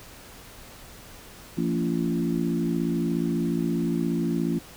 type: harmonic tone with a mistuned harmonic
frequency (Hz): 56.9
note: A#1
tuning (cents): -41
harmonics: 3 / 4 / 5 / 6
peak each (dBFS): -27 / -28 / -29 / -30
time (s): 1.57-4.59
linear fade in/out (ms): 10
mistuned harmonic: 5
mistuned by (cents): -15
effects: pink hiss -46 dBFS RMS until 4.76 s